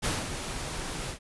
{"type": "noise with ADSR envelope", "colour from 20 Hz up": "pink", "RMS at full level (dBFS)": -27, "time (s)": [0.02, 1.19], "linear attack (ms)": 28, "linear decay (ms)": 200, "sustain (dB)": -8, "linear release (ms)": 93, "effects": ["resampled to 24000 Hz"]}